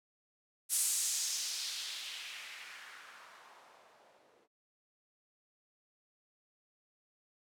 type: noise with low-pass filter sweep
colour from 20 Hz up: violet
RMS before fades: -40 dBFS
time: 0.69-4.48 s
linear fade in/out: 50 ms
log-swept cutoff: 9700 to 450 Hz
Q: 1.7
effects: none